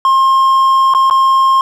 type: tone with dropouts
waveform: triangle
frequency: 1066 Hz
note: C6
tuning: 32 cents sharp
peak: -5 dBFS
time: 0.05-1.61 s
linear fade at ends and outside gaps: 1 ms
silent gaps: 0.938-0.948 / 1.099-1.109 s
effects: none